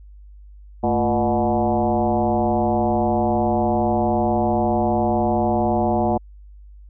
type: tone with frequency modulation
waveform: sine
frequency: 475.8 Hz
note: A#4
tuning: 35 cents sharp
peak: -16 dBFS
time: 0.83-6.18 s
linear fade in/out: 10 ms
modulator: 127 Hz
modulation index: 2.9
effects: added 50 Hz sine -40 dBFS peak until 6.89 s